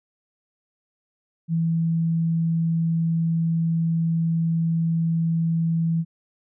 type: tone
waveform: sine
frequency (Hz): 164.81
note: E3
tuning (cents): 0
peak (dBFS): -19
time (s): 1.48-6.05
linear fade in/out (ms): 50
effects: none